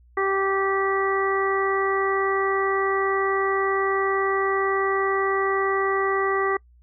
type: harmonic tone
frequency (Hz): 389.4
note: G4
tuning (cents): -12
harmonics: 1 / 2 / 3 / 4 / 5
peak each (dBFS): -23 / -30 / -25 / -36 / -28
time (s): 0.17-6.57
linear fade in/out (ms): 5
effects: noise-tail reverb RT60 0.1 s tail -25 dB re dry + added 60 Hz sine -51 dBFS peak until 6.82 s